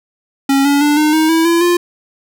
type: tone with pitch steps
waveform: square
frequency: 274.2 / 283.9 / 293.9 / 304.2 / 315 / 326.1 / 337.6 / 349.5 Hz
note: C#4 / C#4 / D4 / D#4 / D#4 / E4 / E4 / F4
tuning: -19 / +41 / +1 / -39 / +21 / -19 / +41 / +1 cents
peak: -10 dBFS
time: 0.49-1.77 s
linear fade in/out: 5 ms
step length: 160 ms
effects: none